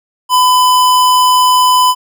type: tone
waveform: square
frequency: 1005 Hz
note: B5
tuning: 30 cents sharp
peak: -7 dBFS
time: 0.29-1.95 s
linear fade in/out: 50 ms
effects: none